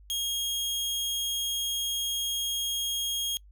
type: tone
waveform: sawtooth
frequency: 3260 Hz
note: G#7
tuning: 33 cents flat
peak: -25 dBFS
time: 0.1-3.37 s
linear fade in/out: 0 ms
effects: noise-tail reverb RT60 0.1 s tail -25 dB re dry + added 50 Hz sine -50 dBFS peak until 3.51 s